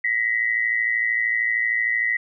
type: tone pair together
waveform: sine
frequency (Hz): 1902.9 / 2016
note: A#6 / B6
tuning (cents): +35 / +35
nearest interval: minor second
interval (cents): 100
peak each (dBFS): -22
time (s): 0.04-2.17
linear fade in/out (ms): 5
effects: none